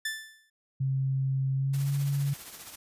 sawtooth tone with exponential decay, 1760 Hz, A6, in tune, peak -24 dBFS, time 0.05-0.5 s, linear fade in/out 5 ms, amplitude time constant 96 ms
sine tone with pitch glide, 134 to 140.5 Hz, C3 to C#3, +42 to +24 cents, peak -25 dBFS, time 0.8-2.34 s, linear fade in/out 10 ms, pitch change +82 cents, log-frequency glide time 1.54-1.92 s
white noise with tremolo, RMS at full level -42 dBFS, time 1.73-2.76 s, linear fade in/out 10 ms, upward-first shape triangle, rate 15 Hz, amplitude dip 55%
effects resampled to 32000 Hz

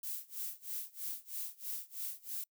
violet noise with tremolo, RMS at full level -39 dBFS, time 0.03-2.44 s, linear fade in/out 5 ms, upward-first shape sine, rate 3.1 Hz, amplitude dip 95%, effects noise-tail reverb RT60 0.1 s tail -26 dB re dry

